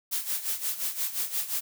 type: noise with tremolo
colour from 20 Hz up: blue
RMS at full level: -28 dBFS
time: 0.11-1.61 s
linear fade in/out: 20 ms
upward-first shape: sine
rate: 5.7 Hz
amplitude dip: 75%
effects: none